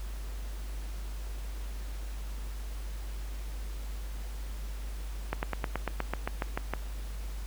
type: slowing click train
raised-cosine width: 0.5 ms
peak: -15 dBFS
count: 12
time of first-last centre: 5.33-6.736 s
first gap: 99 ms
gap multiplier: 1.05
effects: added 50 Hz sine -35 dBFS peak until 7.46 s + pink hiss -50 dBFS RMS until 7.46 s